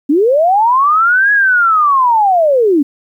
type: linear two-way sweep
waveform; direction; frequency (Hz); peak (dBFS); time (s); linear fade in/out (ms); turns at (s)
sine; up then down; 266.4 to 1682 to 266.4; -7; 0.09-2.83; 10; 1.32
effects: 8-bit